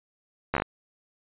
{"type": "slowing click train", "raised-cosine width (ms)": 0.5, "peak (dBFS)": -10, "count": 6, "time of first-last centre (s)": [0.54, 0.621], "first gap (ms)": 12, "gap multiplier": 1.15, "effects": ["resampled to 8000 Hz"]}